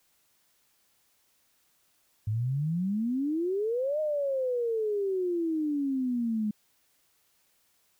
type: exponential two-way sweep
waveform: sine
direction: up then down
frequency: 102.9 to 623 to 207.9 Hz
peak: -26 dBFS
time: 2.27-6.51 s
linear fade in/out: 5 ms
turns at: 4 s
effects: white hiss -69 dBFS RMS until 7.99 s